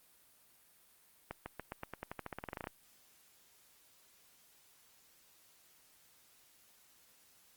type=accelerating click train; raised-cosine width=0.5 ms; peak=-25 dBFS; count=19; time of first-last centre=1.31-2.671 s; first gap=150 ms; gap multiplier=0.91; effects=white hiss -66 dBFS RMS until 7.56 s + Opus 32 kbps